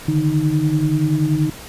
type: tone cluster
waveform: sine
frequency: 145 / 155.4 / 310.4 Hz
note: D3 / D#3 / D#4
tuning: -22 / -2 / -4 cents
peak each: -19 dBFS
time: 0.08-1.5 s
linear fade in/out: 5 ms
effects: pink hiss -36 dBFS RMS until 1.68 s + resampled to 32000 Hz